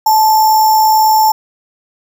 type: tone with sample-and-hold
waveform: sine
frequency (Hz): 871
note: A5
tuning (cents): -18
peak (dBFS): -6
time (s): 0.06-1.32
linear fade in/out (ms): 5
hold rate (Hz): 6300
effects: none